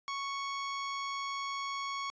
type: tone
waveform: sawtooth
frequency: 1108.7 Hz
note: C#6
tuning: in tune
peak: -31 dBFS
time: 0.08-2.1 s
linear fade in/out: 0 ms
effects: resampled to 16000 Hz